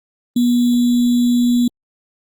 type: tone with sample-and-hold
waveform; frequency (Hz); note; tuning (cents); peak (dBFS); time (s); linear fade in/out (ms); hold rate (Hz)
sine; 242; B3; -35; -11; 0.36-1.68; 5; 3675
effects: Opus 32 kbps